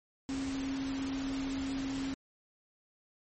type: tone in noise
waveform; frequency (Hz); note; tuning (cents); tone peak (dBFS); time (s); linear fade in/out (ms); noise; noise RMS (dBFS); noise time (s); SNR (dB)
sine; 269.8; C#4; -47; -33; 0.29-2.14; 0; pink; -43; 0.29-2.14; +7
effects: MP3 32 kbps